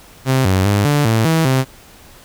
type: tone with pitch steps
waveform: sawtooth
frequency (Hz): 131.6 / 94.3 / 101.7 / 146.1 / 111.9 / 162 / 131.4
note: C3 / F#2 / G#2 / D3 / A2 / E3 / C3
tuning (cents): +10 / +33 / -36 / -9 / +30 / -30 / +8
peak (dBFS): -8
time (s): 0.25-1.65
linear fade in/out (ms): 50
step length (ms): 200
effects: pink hiss -43 dBFS RMS until 2.24 s